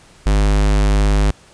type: tone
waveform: square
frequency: 50.8 Hz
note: G#1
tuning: 38 cents flat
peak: -12 dBFS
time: 0.26-1.31 s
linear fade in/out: 5 ms
effects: pink hiss -47 dBFS RMS until 1.53 s + resampled to 22050 Hz